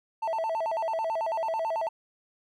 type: tone with vibrato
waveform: triangle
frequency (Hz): 763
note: G5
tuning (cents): -47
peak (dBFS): -24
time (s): 0.22-1.89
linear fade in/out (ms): 10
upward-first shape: square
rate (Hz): 9.1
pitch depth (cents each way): 270
effects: tanh soft clip ceiling -20 dBFS